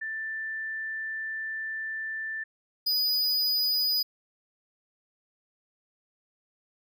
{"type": "tone pair in turn", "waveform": ["sine", "square"], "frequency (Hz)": [1770, 4953], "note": ["A6", "D#8"], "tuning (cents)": [10, -9], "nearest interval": "octave + tritone", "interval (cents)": 1781, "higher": "second", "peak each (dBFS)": [-31, -24], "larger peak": "second", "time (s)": [[0.01, 2.44], [2.86, 4.03]], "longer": "first", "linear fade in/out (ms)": 10, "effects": []}